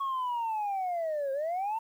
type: linear two-way sweep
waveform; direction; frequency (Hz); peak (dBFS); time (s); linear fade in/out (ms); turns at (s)
sine; down then up; 1108.7 to 531 to 915; -27; 0-1.79; 10; 1.32
effects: tanh soft clip ceiling -27 dBFS + 10-bit

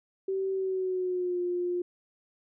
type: tone with pitch glide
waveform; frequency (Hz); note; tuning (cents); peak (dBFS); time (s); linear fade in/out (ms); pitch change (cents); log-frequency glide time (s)
sine; 384.4 to 354.5; G4 to F4; -34 to +26; -27; 0.28-1.82; 5; -140; 0.52-1.4
effects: none

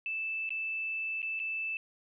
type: tone with dropouts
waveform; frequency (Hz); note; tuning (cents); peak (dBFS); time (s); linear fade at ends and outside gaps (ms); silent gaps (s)
sine; 2637; E7; 0; -32; 0.06-1.77; 1; 0.492-0.505 / 1.219-1.228 / 1.393-1.399
effects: none

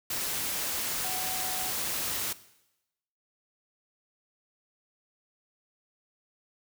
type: tone in noise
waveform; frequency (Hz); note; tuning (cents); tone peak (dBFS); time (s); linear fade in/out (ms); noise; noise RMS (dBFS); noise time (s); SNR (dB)
sine; 746; F#5; +14; -38; 1.04-1.7; 5; white; -32; 0.1-2.33; -9
effects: noise-tail reverb RT60 0.9 s tail -17 dB re dry

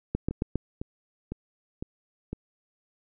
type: two click trains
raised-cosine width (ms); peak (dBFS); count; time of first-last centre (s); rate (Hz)
3; -20 / -13; 5 / 4; 0.31-2.33 / 0.15-0.557; 1.98 / 7.38
effects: none

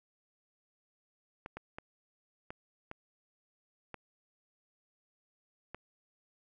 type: clicks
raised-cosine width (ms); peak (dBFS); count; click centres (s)
0.5; -27; 7; 1.461 / 1.57 / 1.785 / 2.505 / 2.914 / 3.943 / 5.746
effects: none

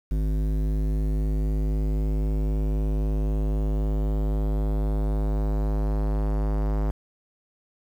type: tone with low-pass filter sweep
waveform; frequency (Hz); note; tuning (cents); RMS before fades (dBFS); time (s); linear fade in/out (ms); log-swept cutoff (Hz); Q
square; 51.91; G#1; 0; -24; 0.11-6.91; 5; 280 to 940; 0.91
effects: 8-bit

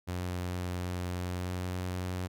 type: tone with pitch glide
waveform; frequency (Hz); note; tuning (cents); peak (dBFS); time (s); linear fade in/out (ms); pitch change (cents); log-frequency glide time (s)
sawtooth; 89.7 to 91.11; F2 to F#2; +47 to -26; -29; 0.07-2.28; 20; +27; 1.07-1.84
effects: none

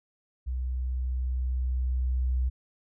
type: tone with level ramp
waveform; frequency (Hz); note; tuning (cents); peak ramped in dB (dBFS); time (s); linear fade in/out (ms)
sine; 63.2; B1; +41; -28 to -23; 0.46-2.5; 20
effects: none

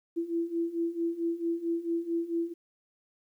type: beating tone pair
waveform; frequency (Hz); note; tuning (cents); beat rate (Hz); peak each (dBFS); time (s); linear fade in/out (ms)
sine; 333.3 / 337.8; E4 / E4; +19 / +42; 4.5; -33 / -30; 0.16-2.54; 20
effects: 11-bit

